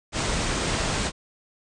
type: low-pass noise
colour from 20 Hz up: pink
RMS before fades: -26 dBFS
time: 0.12-1.12 s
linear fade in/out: 50 ms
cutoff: 9000 Hz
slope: 96 dB/octave
effects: none